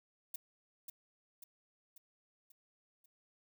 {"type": "noise with echo", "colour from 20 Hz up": "violet", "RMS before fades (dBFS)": -41, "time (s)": [0.34, 0.36], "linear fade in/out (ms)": 5, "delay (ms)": 540, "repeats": 5, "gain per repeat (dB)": -5, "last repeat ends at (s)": 3.06, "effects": []}